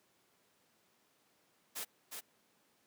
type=noise with echo; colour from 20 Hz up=white; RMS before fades=-41 dBFS; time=1.75-1.85 s; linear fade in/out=20 ms; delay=360 ms; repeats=1; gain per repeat=-4 dB; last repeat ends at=2.21 s; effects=pink hiss -72 dBFS RMS until 2.86 s + high-pass 200 Hz 12 dB/octave